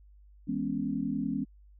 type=chord; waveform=sine; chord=C# minor seventh; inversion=first; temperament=equal; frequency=164.81 / 207.7 / 246.9 / 277.2 Hz; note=E3 / G#3 / B3 / C#4; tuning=0 / 0 / 0 / 0 cents; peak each=-38 / -34 / -34 / -33 dBFS; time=0.47-1.45 s; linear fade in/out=20 ms; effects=added 50 Hz sine -53 dBFS peak until 1.79 s